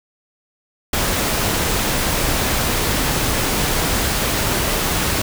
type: noise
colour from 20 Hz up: pink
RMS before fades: -19 dBFS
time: 0.93-5.22 s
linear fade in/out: 5 ms
effects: none